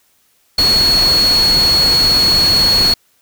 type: tone in noise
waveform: sine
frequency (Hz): 4346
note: C#8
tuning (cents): -35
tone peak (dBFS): -9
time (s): 0.58-2.94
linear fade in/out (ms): 5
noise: pink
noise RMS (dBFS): -20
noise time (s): 0.58-2.94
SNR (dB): +8
effects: white hiss -57 dBFS RMS until 3.21 s

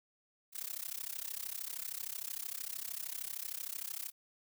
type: noise with amplitude modulation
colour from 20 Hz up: blue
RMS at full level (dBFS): -38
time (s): 0.52-4.12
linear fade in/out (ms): 50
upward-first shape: sine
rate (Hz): 33.1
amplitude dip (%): 95
effects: none

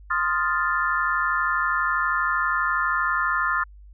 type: chord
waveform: sine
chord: F dominant seventh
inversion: second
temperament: equal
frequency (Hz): 1046.5 / 1244.5 / 1396.9 / 1760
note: C6 / Eb6 / F6 / A6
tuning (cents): 0 / 0 / 0 / 0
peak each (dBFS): -27 / -26 / -25 / -26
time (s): 0.1-3.64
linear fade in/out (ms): 10
effects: added 50 Hz sine -43 dBFS peak until 3.93 s

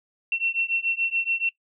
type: beating tone pair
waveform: sine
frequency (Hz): 2709 / 2716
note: E7 / F7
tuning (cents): +47 / -49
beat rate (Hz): 7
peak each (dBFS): -26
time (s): 0.32-1.49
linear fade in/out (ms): 2
effects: noise-tail reverb RT60 0.1 s tail -19 dB re dry

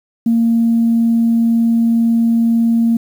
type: tone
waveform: sine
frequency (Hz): 230.5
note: A#3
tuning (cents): -19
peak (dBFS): -9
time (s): 0.26-2.97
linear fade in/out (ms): 5
effects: tanh soft clip ceiling -5 dBFS + 7-bit

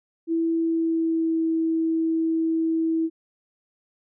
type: tone with pitch glide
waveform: sine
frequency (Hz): 329.6 to 324.9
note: E4 to E4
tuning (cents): 0 to -25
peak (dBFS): -20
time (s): 0.27-3.1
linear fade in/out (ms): 50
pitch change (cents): -25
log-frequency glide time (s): 0.53-1.43
effects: none

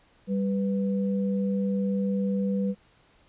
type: tone pair together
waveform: sine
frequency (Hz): 196 / 493.9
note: G3 / B4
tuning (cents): 0 / 0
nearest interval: octave + major third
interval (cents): 1600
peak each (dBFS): -24 / -32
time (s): 0.27-2.75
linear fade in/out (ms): 50
effects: pink hiss -61 dBFS RMS until 3.28 s + resampled to 8000 Hz

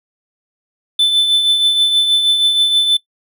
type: tone with tremolo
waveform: triangle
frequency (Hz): 3520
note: A7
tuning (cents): 0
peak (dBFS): -6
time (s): 0.99-2.97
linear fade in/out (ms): 5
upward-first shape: triangle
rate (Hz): 6.3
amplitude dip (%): 50
effects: noise-tail reverb RT60 0.1 s tail -20 dB re dry

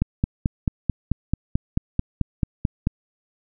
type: click train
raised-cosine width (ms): 5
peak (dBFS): -7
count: 14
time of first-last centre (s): 0.02-2.871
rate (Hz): 4.56
effects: none

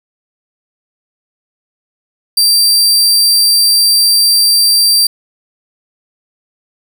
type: tone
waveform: sawtooth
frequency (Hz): 4699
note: D8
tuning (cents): 0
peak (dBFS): -4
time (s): 2.37-5.07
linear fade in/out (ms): 5
effects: none

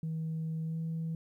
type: tone with pitch glide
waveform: sine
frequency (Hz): 160.3 to 162.73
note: E3 to E3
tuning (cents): -48 to -22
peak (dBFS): -31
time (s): 0.03-1.15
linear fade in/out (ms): 2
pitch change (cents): +26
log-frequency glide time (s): 0.64-0.78
effects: tanh soft clip ceiling -30 dBFS + 12-bit

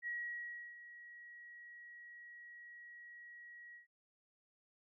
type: tone with ADSR envelope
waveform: sine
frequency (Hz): 1909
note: A#6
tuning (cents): +41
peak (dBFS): -38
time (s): 0.02-3.87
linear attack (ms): 50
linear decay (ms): 680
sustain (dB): -14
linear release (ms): 120
effects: none

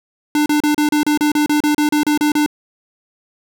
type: tone bursts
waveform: square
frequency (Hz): 298.2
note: D4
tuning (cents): +27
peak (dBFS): -13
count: 15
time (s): 0.35-2.462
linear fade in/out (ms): 2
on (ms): 110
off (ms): 33
effects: none

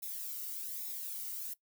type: noise with flanger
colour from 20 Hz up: violet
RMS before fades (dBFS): -41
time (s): 0.02-1.54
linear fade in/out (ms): 10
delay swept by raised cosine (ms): 0.66 to 1.21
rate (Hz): 1.2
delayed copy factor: -0.6
effects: noise-tail reverb RT60 0.1 s tail -19 dB re dry

